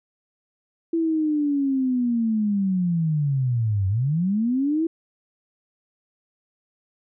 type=linear two-way sweep; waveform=sine; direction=down then up; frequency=334.1 to 92.9 to 334.1 Hz; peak=-19 dBFS; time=0.93-4.87 s; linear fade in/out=5 ms; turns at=3.88 s; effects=none